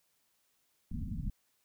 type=low-pass noise; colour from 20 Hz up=pink; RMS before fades=-37 dBFS; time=0.91-1.3 s; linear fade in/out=5 ms; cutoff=260 Hz; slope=96 dB/octave; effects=white hiss -75 dBFS RMS until 1.64 s